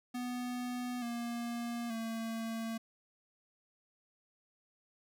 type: tone with pitch steps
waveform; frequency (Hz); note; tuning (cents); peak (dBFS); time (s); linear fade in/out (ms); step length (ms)
square; 246.9 / 236.3 / 226.1; B3 / A#3 / A3; 0 / +24 / +47; -37; 0.14-2.78; 10; 880
effects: none